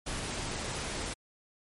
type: noise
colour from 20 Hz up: pink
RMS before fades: -36 dBFS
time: 0.06-1.14 s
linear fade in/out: 10 ms
effects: MP3 48 kbps